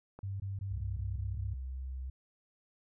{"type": "click", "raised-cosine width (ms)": 1, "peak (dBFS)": -34, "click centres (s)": 0.19}
{"type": "tone bursts", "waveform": "sine", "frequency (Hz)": 98, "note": "G2", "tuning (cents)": 0, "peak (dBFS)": -35, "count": 7, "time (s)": [0.23, 1.54], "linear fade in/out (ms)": 5, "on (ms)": 170, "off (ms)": 20}
{"type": "tone with vibrato", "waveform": "sine", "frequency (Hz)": 65.1, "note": "C2", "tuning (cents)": -8, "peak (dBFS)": -37, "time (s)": [0.71, 2.1], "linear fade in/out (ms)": 5, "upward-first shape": "triangle", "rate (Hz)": 2.9, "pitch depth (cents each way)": 9}
{"effects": []}